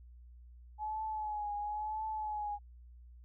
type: tone with vibrato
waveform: sine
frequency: 848 Hz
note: G#5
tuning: 36 cents sharp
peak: -35 dBFS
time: 0.78-2.59 s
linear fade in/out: 50 ms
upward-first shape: triangle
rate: 0.98 Hz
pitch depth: 54 cents each way
effects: added 60 Hz sine -52 dBFS peak until 3.24 s